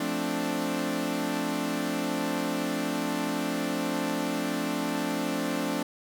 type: chord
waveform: sawtooth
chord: D minor seventh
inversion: first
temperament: equal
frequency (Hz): 174.61 / 220 / 261.6 / 293.7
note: F3 / A3 / C4 / D4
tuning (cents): 0 / 0 / 0 / 0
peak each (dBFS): -32 / -30 / -29 / -27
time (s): 0-5.83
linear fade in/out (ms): 5
effects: none

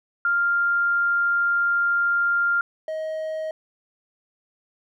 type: tone pair in turn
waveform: sine / triangle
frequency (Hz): 1396.9 / 630.4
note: F6 / D#5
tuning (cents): 0 / +23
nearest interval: octave + major second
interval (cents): 1377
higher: first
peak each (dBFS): -18 / -24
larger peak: first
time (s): 0.25-2.61 / 2.88-3.51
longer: first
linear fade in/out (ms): 2
effects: none

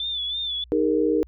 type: tone with vibrato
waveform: sine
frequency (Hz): 3505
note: A7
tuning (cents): -7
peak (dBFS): -25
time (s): 0-0.64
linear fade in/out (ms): 2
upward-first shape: sine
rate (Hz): 3.1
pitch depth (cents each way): 67
type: chord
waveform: sine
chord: D# suspended fourth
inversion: none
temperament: equal with one note detuned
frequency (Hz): 311.1 / 406.1 / 466.2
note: D#4 / G#4 / A#4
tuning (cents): 0 / -39 / 0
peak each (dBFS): -22 / -24 / -22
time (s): 0.72-1.23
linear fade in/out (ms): 0
effects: added 60 Hz sine -46 dBFS peak until 1.27 s

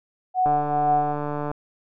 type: tone with tremolo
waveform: sine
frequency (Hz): 740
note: F#5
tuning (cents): 0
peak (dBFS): -16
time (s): 0.34-1.16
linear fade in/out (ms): 50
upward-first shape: triangle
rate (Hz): 2.2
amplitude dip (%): 70
type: click train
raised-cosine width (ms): 1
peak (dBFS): -15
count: 156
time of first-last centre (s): 0.46-1.514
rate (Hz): 147
effects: none

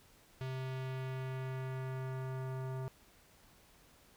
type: tone with low-pass filter sweep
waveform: square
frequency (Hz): 130.81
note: C3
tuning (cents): 0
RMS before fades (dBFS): -40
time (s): 0.41-2.88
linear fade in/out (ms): 0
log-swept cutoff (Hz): 3800 to 1100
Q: 1.1
effects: pink hiss -64 dBFS RMS until 4.16 s

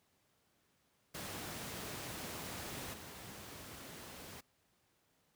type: noise with level steps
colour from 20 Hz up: pink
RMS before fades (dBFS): -44 / -50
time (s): 1.14-4.41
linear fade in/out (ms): 10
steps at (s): 2.93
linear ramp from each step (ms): 10
effects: pink hiss -75 dBFS RMS until 5.35 s + high-pass 80 Hz 12 dB/octave

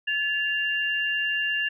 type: tone pair together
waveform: sine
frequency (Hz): 1721.3 / 2787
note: A6 / F7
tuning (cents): -38 / -4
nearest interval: minor sixth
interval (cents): 834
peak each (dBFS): -26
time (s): 0.07-1.69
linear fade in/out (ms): 10
effects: none

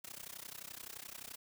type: noise with amplitude modulation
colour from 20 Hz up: white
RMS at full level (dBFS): -45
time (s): 0.04-1.36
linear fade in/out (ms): 5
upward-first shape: sine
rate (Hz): 31.6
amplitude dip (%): 95
effects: none

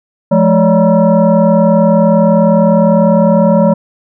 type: tone with frequency modulation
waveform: sine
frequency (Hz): 174.61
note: F3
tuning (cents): 0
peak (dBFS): -5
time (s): 0.31-3.74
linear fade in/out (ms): 10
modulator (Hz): 389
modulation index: 1.5
effects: none

